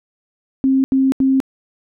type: tone bursts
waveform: sine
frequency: 266.4 Hz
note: C4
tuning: 31 cents sharp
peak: -11 dBFS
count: 3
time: 0.64-1.402 s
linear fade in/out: 0 ms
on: 200 ms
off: 81 ms
effects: none